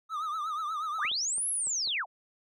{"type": "tone with vibrato", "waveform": "triangle", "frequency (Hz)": 1244.5, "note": "D#6", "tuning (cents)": 0, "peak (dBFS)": -29, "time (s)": [0.09, 1.1], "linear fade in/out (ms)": 50, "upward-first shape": "triangle", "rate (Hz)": 8.3, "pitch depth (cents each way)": 120}
{"type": "linear two-way sweep", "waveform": "sine", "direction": "up then down", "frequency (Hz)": [576, 11290, 576], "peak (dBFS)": -28, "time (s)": [0.98, 2.06], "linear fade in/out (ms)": 50, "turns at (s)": 1.49}
{"type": "clicks", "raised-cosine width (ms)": 1, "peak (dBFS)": -36, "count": 5, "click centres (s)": [1.051, 1.115, 1.381, 1.671, 1.875]}
{"effects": []}